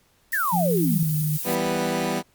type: noise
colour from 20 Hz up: violet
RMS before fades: -30 dBFS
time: 0.32-1.55 s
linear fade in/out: 2 ms
type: exponential sweep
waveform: sine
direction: down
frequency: 1878 to 152.5 Hz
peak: -21 dBFS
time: 0.33-1.03 s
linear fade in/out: 2 ms
type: tone with pitch glide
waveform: sine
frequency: 173.8 to 153.06 Hz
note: F3 to D#3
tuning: -8 to -28 cents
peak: -21 dBFS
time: 0.52-1.38 s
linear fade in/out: 20 ms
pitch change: -220 cents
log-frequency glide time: 0.72-1.16 s
type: chord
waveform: 15% pulse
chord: E minor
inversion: none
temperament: equal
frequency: 164.81 / 196 / 246.9 Hz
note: E3 / G3 / B3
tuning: 0 / 0 / 0 cents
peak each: -22 / -21 / -20 dBFS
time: 1.44-2.23 s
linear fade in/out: 50 ms
effects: pink hiss -62 dBFS RMS until 2.34 s + Opus 48 kbps